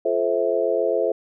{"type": "chord", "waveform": "sine", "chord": "F major seventh", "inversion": "none", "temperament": "just", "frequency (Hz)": [349.2, 436.5, 523.8, 654.8], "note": ["F4", "A4", "C5", "E5"], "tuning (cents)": [0, -14, 2, -12], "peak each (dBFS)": [-27, -23, -23, -24], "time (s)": [0.05, 1.12], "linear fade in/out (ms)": 5, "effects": []}